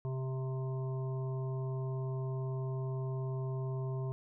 harmonic tone, 131.2 Hz, C3, 5 cents sharp, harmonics 1 / 3 / 5 / 7 / 8, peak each -34 / -43 / -49 / -54 / -53 dBFS, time 0.05-4.12 s, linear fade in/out 0 ms, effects none

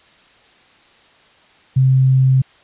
sine tone, 131.5 Hz, C3, 9 cents sharp, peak -9 dBFS, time 1.76-2.42 s, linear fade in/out 10 ms, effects white hiss -50 dBFS RMS until 2.63 s + resampled to 8000 Hz

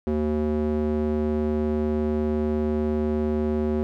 square tone with band-pass filter, 75.7 Hz, D#2, 47 cents flat, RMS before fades -24 dBFS, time 0.07-3.83 s, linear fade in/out 0 ms, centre 320 Hz, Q 2, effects none

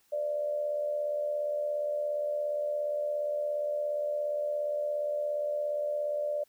sine tone with amplitude modulation, 590 Hz, D5, 8 cents sharp, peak -26 dBFS, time 0.12-6.44 s, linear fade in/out 10 ms, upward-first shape sine, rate 77.2 Hz, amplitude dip 55%, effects white hiss -68 dBFS RMS until 6.48 s

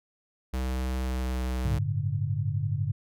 square tone with pitch glide, 64.2 to 63.35 Hz, C2 to B1, -32 to +45 cents, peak -28 dBFS, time 0.53-1.79 s, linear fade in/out 10 ms, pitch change -23 cents, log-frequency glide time 0.93-1.44 s
sine chord, G suspended second, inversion none, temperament equal with one note detuned, 98 / 110 / 143.48 Hz, G2 / A2 / D3, 0 / 0 / -40 cents, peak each -30 dBFS, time 1.65-2.92 s, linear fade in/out 5 ms
effects none

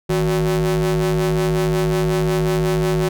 45% pulse ring-modulated tone, 104.5 Hz, G#2, 11 cents sharp, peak -13 dBFS, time 0.09-3.09 s, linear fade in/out 10 ms, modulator 264 Hz, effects none

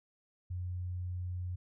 sine tone, 90 Hz, F#2, 47 cents flat, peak -35 dBFS, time 0.5-1.56 s, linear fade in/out 10 ms, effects none

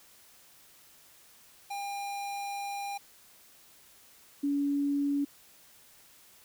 square / sine tone pair in turn, 803 / 283.9 Hz, G5 / C#4, +41 / +41 cents, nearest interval octave + tritone, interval 1800 cents, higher first, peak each -35 / -26 dBFS, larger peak second, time 1.7-2.98 / 4.43-5.25 s, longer first, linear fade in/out 10 ms, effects white hiss -58 dBFS RMS until 6.44 s

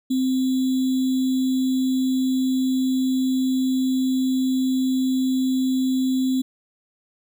sine tone with sample-and-hold, 260 Hz, C4, 11 cents flat, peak -18 dBFS, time 0.1-6.42 s, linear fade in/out 10 ms, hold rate 3675 Hz, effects none

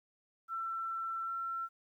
sine tone with pitch glide, 1342 to 1349.8 Hz, E6 to E6, +31 to +41 cents, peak -35 dBFS, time 0.48-1.69 s, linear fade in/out 50 ms, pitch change +10 cents, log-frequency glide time 1.24-1.3 s, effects 12-bit

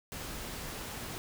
pink noise, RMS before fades -41 dBFS, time 0.12-1.18 s, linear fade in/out 0 ms, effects none

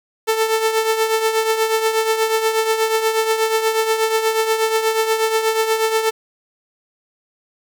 sawtooth tone with tremolo, 443.1 Hz, A4, 12 cents sharp, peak -9 dBFS, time 0.27-6.11 s, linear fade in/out 20 ms, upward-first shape triangle, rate 8.3 Hz, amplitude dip 65%, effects 8-bit

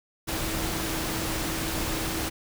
sine tone in noise, 323.1 Hz, E4, 35 cents flat, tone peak -35 dBFS, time 0.27-2.3 s, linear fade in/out 20 ms, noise pink, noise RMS -30 dBFS, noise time 0.27-2.3 s, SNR -8 dB, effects none

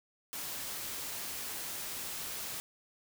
white noise, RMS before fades -40 dBFS, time 0.33-2.6 s, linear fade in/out 0 ms, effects none

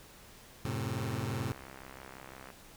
sawtooth chord, F# diminished, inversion none, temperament just, 92.5 / 111 / 133.2 Hz, F#2 / A2 / C3, 0 / +16 / +31 cents, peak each -37 / -32 / -33 dBFS, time 0.65-1.52 s, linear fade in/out 0 ms
click train, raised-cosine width 0.5 ms, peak -32 dBFS, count 102, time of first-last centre 0.97-2.503 s, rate 65.9 Hz
effects pink hiss -55 dBFS RMS until 2.76 s

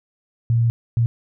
sine tone bursts at uneven times, 116.54 Hz, A#2, in tune, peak -14 dBFS, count 2, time 0.5-0.7 / 0.97-1.06 s, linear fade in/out 0 ms, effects none

